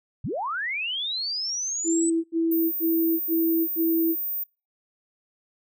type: linear sweep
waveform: sine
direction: up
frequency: 76.5 to 8100 Hz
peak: -26 dBFS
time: 0.24-2.1 s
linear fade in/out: 5 ms
type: tone bursts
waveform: sine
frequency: 329.6 Hz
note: E4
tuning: in tune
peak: -20 dBFS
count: 5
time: 1.84-4.156 s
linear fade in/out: 50 ms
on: 400 ms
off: 79 ms
type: tone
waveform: sine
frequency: 14960 Hz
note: A#9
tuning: 5 cents sharp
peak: -26 dBFS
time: 2.51-4.44 s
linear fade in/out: 10 ms
effects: noise-tail reverb RT60 0.3 s tail -26 dB re dry